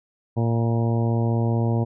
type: harmonic tone with a mistuned harmonic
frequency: 115.7 Hz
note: A#2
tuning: 13 cents flat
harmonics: 1 / 2 / 3 / 4 / 5 / 6 / 7 / 8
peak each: -20 / -26 / -30 / -32 / -34 / -36 / -37 / -38 dBFS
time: 0.36-1.85 s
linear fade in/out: 20 ms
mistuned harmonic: 8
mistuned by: +36 cents
effects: none